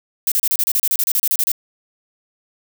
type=noise bursts; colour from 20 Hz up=violet; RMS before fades=-17 dBFS; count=16; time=0.27-1.517 s; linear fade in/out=0 ms; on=47 ms; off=33 ms; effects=none